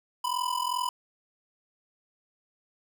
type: ring-modulated tone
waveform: square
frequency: 995 Hz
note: B5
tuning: 13 cents sharp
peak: -25 dBFS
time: 0.24-0.89 s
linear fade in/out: 2 ms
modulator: 21.3 Hz
effects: none